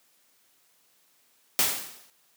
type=noise with exponential decay; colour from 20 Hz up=white; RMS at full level=-20 dBFS; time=1.59-2.1 s; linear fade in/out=0 ms; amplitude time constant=110 ms; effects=white hiss -65 dBFS RMS until 2.36 s + high-pass 150 Hz 12 dB/octave